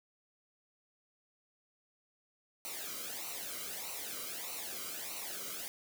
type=noise with flanger; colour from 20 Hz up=white; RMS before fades=-42 dBFS; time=2.65-5.68 s; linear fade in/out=0 ms; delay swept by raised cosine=0.59 to 1.16 ms; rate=1.6 Hz; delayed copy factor=-0.75; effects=none